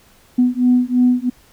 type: beating tone pair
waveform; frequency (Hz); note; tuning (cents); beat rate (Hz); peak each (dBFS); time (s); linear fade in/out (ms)
sine; 246.9 / 249.9; B3 / B3; 0 / +21; 3; -14; 0.38-1.3; 10
effects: tanh soft clip ceiling -4 dBFS + pink hiss -51 dBFS RMS until 1.52 s